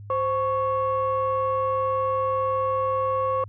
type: tone pair together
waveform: sine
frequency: 523.2 / 1108.7 Hz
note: C5 / C#6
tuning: 0 / 0 cents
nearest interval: octave + minor second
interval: 1300 cents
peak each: -23 dBFS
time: 0.1-3.44 s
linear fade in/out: 2 ms
effects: tanh soft clip ceiling -16 dBFS + added 102 Hz sine -38 dBFS peak until 3.48 s